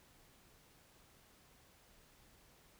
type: silence
effects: pink hiss -66 dBFS RMS until 2.79 s